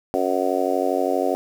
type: harmonic tone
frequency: 92.5 Hz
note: F#2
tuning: in tune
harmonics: 3 / 4 / 5 / 6 / 7 / 8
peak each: -26 / -26 / -26 / -26 / -26 / -26 dBFS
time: 0.14-1.35 s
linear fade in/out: 0 ms
effects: 7-bit